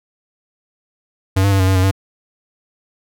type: tone with pitch steps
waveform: square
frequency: 95.4 / 99.5 / 97.2 / 93.6 / 95.5 / 92.7 / 96.5 Hz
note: G2 / G2 / G2 / F#2 / G2 / F#2 / G2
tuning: -47 / +26 / -14 / +20 / -45 / +4 / -27 cents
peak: -12 dBFS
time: 1.36-1.913 s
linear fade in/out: 10 ms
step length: 79 ms
effects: none